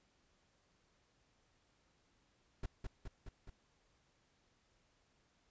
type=noise with echo; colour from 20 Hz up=brown; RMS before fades=-39 dBFS; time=2.63-2.66 s; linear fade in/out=5 ms; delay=210 ms; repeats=4; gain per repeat=-3 dB; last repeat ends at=3.5 s; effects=pink hiss -75 dBFS RMS until 5.5 s + resampled to 16000 Hz